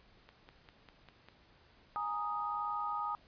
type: click train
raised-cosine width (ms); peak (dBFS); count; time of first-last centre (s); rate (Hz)
0.3; -37; 6; 0.29-1.286; 5.02
type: chord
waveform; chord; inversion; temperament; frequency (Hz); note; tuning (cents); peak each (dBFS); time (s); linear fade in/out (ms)
sine; Ab suspended second; none; equal; 830.6 / 932.3 / 1244.5; Ab5 / Bb5 / Eb6; 0 / 0 / 0; -40 / -41 / -36; 1.96-3.15; 0
effects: pink hiss -64 dBFS RMS until 3.27 s + resampled to 11025 Hz